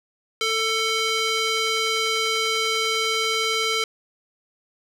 square tone with band-pass filter, 444.9 Hz, A4, 19 cents sharp, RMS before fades -23 dBFS, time 0.41-3.84 s, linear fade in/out 2 ms, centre 3400 Hz, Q 1, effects none

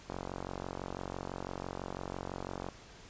click train, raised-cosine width 1 ms, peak -24 dBFS, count 120, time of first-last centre 0.1-2.687 s, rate 46 Hz, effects pink hiss -54 dBFS RMS until 3.09 s + resampled to 16000 Hz

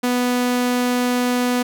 sawtooth tone, 246.9 Hz, B3, in tune, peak -13 dBFS, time 0.03-1.63 s, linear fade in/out 10 ms, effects none

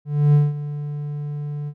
triangle tone with ADSR envelope, 146.83 Hz, D3, in tune, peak -8 dBFS, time 0.05-1.74 s, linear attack 290 ms, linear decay 190 ms, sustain -15 dB, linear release 62 ms, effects none

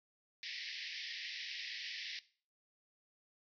pink band-pass noise, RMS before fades -45 dBFS, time 0.43-2.19 s, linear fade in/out 0 ms, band 1800 to 5500 Hz, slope 96 dB/octave, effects noise-tail reverb RT60 0.4 s tail -17 dB re dry

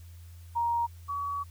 sine tone pair in turn, 939 / 1133.8 Hz, A#5 / C#6, +12 / +39 cents, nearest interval minor third, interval 327 cents, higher second, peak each -25 / -30 dBFS, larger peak first, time 0.55-0.87 / 1.08-1.44 s, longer second, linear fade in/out 20 ms, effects added 85 Hz sine -45 dBFS peak until 1.5 s + white hiss -61 dBFS RMS until 1.5 s

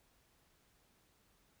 silence, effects pink hiss -72 dBFS RMS until 1.6 s

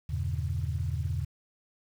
sine chord, E diminished seventh, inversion none, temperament just, 82.41 / 98.89 / 118.67 / 142.4 Hz, E2 / G2 / Bb2 / Db3, 0 / +16 / +31 / +47 cents, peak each -31 / -34 / -35 / -35 dBFS, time 0.09-1.25 s, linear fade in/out 10 ms, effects tanh soft clip ceiling -19 dBFS + 9-bit

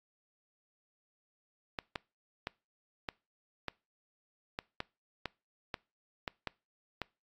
clicks, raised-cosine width 0.3 ms, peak -19 dBFS, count 12, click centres 1.788 / 1.958 / 2.471 / 3.088 / 3.683 / 4.589 / 4.804 / 5.257 / 5.742 / 6.278 / 6.473 / 7.017 s, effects noise-tail reverb RT60 0.3 s tail -24 dB re dry + AAC 48 kbps

